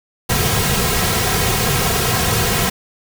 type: noise with comb filter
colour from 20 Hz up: pink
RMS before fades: -17 dBFS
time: 0.29-2.7 s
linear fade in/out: 10 ms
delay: 3.4 ms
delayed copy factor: -0.75
effects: none